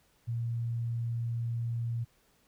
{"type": "tone", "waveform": "sine", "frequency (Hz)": 117, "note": "A#2", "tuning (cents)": 7, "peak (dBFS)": -30, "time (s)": [0.27, 2.05], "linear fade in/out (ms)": 20, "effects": ["pink hiss -68 dBFS RMS until 2.47 s"]}